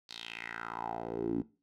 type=tone with band-pass filter sweep; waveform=10% pulse; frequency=57.3 Hz; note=A#1; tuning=29 cents flat; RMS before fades=-38 dBFS; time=0.09-1.42 s; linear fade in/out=5 ms; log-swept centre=4400 to 260 Hz; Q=4.3; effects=noise-tail reverb RT60 0.3 s tail -17 dB re dry